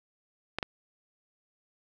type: clicks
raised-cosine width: 0.3 ms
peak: -14 dBFS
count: 2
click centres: 0.586 / 0.628 s
effects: none